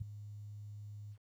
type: tone with ADSR envelope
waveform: sine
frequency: 103.83 Hz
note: G#2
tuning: in tune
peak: -32 dBFS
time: 0-1.18 s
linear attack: 17 ms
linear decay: 7 ms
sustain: -13 dB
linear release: 65 ms
effects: tanh soft clip ceiling -28 dBFS + 12-bit